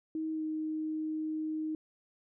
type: tone with pitch glide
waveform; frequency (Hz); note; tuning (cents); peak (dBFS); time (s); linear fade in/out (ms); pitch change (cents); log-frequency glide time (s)
sine; 316.5 to 312.1; D#4 to D#4; +30 to +5; -32; 0.15-1.75; 2; -25; 0.32-0.43
effects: none